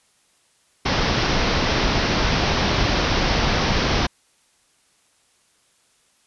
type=low-pass noise; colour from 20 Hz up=pink; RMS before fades=-20 dBFS; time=0.85-4.07 s; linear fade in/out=10 ms; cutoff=5800 Hz; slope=96 dB/octave; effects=white hiss -61 dBFS RMS until 6.26 s + resampled to 24000 Hz